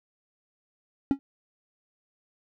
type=tone with exponential decay; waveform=triangle; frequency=275.6 Hz; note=C#4; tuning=10 cents flat; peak=-13 dBFS; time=1.11-1.19 s; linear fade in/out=0 ms; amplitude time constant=16 ms; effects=none